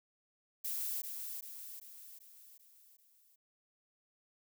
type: noise with echo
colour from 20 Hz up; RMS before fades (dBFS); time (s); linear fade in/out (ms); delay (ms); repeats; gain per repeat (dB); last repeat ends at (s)
violet; -38; 0.64-1.02; 10; 390; 6; -5; 3.36
effects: none